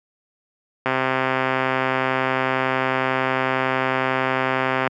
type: click train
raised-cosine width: 0.5 ms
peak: -5 dBFS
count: 527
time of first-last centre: 0.86-4.875 s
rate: 131 Hz
effects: high-pass 150 Hz 12 dB/octave